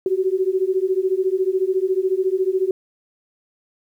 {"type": "beating tone pair", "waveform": "sine", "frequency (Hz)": [370, 384], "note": ["F#4", "G4"], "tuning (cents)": [0, -36], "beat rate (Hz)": 14, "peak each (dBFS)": [-20, -20], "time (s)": [0.06, 2.71], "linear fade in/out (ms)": 2, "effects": ["9-bit"]}